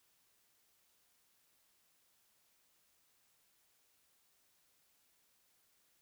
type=silence; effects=white hiss -74 dBFS RMS until 6.01 s